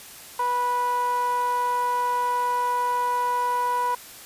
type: tone with band-pass filter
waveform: sawtooth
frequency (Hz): 490.6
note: B4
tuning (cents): -12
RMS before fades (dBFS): -24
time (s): 0.39-3.95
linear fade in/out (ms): 5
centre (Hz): 1000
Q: 4.7
effects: white hiss -43 dBFS RMS until 4.25 s + resampled to 32000 Hz